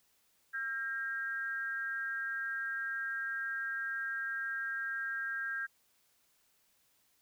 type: tone with amplitude modulation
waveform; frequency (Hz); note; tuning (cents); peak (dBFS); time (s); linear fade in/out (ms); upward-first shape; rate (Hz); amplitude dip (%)
sine; 1605; G6; +40; -31; 0.53-5.67; 20; sine; 258; 70
effects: white hiss -72 dBFS RMS until 7.21 s